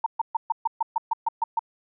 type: tone bursts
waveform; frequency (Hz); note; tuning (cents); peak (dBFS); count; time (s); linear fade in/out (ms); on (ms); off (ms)
sine; 911; A#5; -40; -19; 11; 0.04-1.593; 5; 23; 130
effects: none